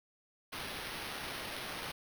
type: noise with sample-and-hold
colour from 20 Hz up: white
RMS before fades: -42 dBFS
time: 0.52-1.92 s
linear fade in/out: 10 ms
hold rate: 7350 Hz
effects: none